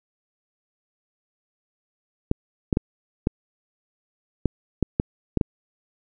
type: clicks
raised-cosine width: 3 ms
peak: -6 dBFS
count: 9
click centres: 2.314 / 2.728 / 2.771 / 3.271 / 4.457 / 4.827 / 4.999 / 5.373 / 5.412 s
effects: none